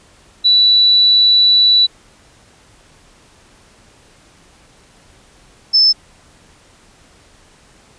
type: tone pair in turn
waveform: sine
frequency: 3951 / 5264 Hz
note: B7 / E8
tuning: 0 / -3 cents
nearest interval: perfect fourth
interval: 497 cents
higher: second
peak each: -7 dBFS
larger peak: neither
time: 0.44-1.87 / 5.73-5.93 s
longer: first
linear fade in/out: 20 ms
effects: pink hiss -48 dBFS RMS until 7.98 s + resampled to 22050 Hz